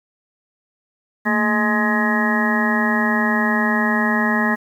harmonic tone with a mistuned harmonic, 210 Hz, G#3, 19 cents sharp, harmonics 1 / 2 / 3 / 4 / 5 / 6 / 8 / 9, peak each -19 / -29 / -28 / -26 / -26 / -30 / -23 / -22 dBFS, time 1.25-4.56 s, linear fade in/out 20 ms, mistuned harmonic 1, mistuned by +120 cents, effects 8-bit

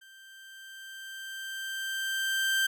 30% pulse tone with level ramp, 1568 Hz, G6, in tune, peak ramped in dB -49 to -21 dBFS, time 0.01-2.67 s, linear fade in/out 10 ms, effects none

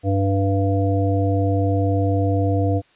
harmonic tone, 98 Hz, G2, in tune, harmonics 1 / 3 / 5 / 7, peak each -18 / -23 / -25 / -26 dBFS, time 0.03-2.82 s, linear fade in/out 50 ms, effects white hiss -56 dBFS RMS until 2.95 s + resampled to 8000 Hz

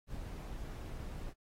brown noise, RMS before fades -43 dBFS, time 0.07-1.34 s, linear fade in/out 50 ms, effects AAC 48 kbps

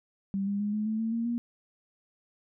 sine tone with pitch steps, 196 / 201.4 / 206.9 / 212.6 / 218.5 / 224.5 / 230.7 / 237 Hz, G3 / G3 / G#3 / G#3 / A3 / A3 / A#3 / A#3, 0 / +47 / -6 / +41 / -12 / +35 / -18 / +29 cents, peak -27 dBFS, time 0.34-1.38 s, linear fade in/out 0 ms, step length 130 ms, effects none

